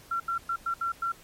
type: tone bursts at uneven times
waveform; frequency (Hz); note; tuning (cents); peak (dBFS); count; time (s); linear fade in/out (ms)
sine; 1363; F6; -43; -26; 6; 0.11-0.2 / 0.28-0.38 / 0.49-0.56 / 0.66-0.74 / 0.81-0.92 / 1.02-1.12; 5
effects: pink hiss -53 dBFS RMS until 1.23 s + MP3 64 kbps